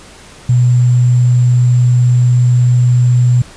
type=tone with sample-and-hold; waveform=sine; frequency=123.47 Hz; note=B2; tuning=in tune; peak=-6 dBFS; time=0.49-3.42 s; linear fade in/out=5 ms; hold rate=7350 Hz; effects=pink hiss -37 dBFS RMS until 3.56 s + resampled to 22050 Hz